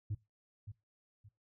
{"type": "tone with echo", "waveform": "sine", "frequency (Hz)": 103.83, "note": "G#2", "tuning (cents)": 0, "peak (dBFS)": -32, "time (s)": [0.1, 0.15], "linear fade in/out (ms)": 10, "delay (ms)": 570, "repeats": 2, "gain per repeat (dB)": -11, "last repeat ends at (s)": 1.29, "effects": ["noise-tail reverb RT60 0.2 s tail -18 dB re dry", "tanh soft clip ceiling -32 dBFS"]}